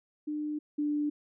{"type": "tone pair in turn", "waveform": "sine", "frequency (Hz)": [300.1, 295.5], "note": ["D4", "D4"], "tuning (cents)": [38, 11], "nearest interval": "unison", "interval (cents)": 27, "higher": "first", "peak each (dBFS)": [-31, -27], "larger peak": "second", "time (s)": [[0.27, 0.59], [0.78, 1.1]], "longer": "neither", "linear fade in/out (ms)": 10, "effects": []}